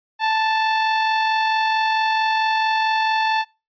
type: tone with amplitude modulation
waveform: sawtooth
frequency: 880 Hz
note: A5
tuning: in tune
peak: -12 dBFS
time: 0.19-3.45 s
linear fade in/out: 50 ms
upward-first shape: sine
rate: 44.5 Hz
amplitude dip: 25%
effects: noise-tail reverb RT60 0.3 s tail -26 dB re dry + resampled to 11025 Hz